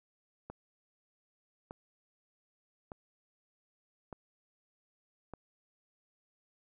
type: click train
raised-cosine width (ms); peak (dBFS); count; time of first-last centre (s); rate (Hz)
1; -29; 5; 0.5-5.337; 0.827
effects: none